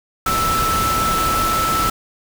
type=tone in noise; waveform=sine; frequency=1318.5 Hz; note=E6; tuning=in tune; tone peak=-17 dBFS; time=0.26-1.9 s; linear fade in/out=5 ms; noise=pink; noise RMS=-22 dBFS; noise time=0.26-1.9 s; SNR=+2 dB; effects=none